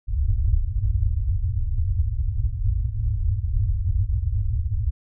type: low-pass noise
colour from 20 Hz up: white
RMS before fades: -22 dBFS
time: 0.07-4.91 s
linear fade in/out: 20 ms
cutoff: 110 Hz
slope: 96 dB/octave
effects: none